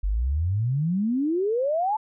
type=exponential sweep; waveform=sine; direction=up; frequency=45.37 to 892 Hz; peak=-21 dBFS; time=0.03-1.97 s; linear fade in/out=10 ms; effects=none